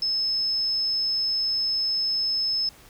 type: tone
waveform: sine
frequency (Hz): 5210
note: E8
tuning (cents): -21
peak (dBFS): -22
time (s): 0.02-2.69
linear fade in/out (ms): 2
effects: pink hiss -51 dBFS RMS until 2.89 s